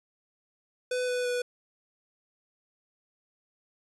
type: tone with pitch steps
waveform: square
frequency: 500 / 495.7 / 491.4 Hz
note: B4 / B4 / B4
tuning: +21 / +6 / -9 cents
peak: -28 dBFS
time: 0.91-1.42 s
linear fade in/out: 5 ms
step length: 170 ms
effects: resampled to 24000 Hz